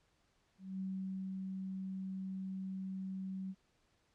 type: tone with ADSR envelope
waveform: sine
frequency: 190 Hz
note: F#3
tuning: 46 cents sharp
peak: -37 dBFS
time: 0.58-3.55 s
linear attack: 220 ms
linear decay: 510 ms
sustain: -2 dB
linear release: 50 ms
effects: pink hiss -75 dBFS RMS until 4.14 s + low-pass 7000 Hz 12 dB/octave